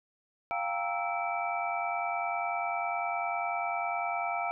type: tone cluster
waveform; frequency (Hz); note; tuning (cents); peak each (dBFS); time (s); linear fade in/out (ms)
sine; 698 / 788 / 929 / 1315 / 2313; F5 / G5 / A#5 / E6 / D7; -1 / +9 / -6 / -5 / -27; -33 / -36 / -39 / -37 / -37; 0.51-4.51; 0
effects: none